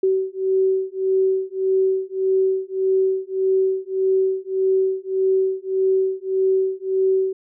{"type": "beating tone pair", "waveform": "sine", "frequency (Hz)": [379.7, 381.4], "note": ["F#4", "G4"], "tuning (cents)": [45, -47], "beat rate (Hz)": 1.7, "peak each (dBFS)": -20, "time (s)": [0.03, 7.33], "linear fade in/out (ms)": 5, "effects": []}